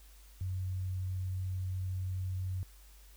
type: tone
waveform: sine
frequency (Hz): 93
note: F#2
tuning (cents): +9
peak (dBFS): -33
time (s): 0.41-2.63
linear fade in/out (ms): 0
effects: added 50 Hz sine -54 dBFS peak until 3.16 s + white hiss -62 dBFS RMS until 3.16 s